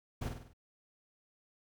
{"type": "noise with echo", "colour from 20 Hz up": "brown", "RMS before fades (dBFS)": -36, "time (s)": [0.21, 0.29], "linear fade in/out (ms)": 10, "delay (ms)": 49, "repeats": 5, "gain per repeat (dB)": -5, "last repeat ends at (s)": 0.535, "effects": []}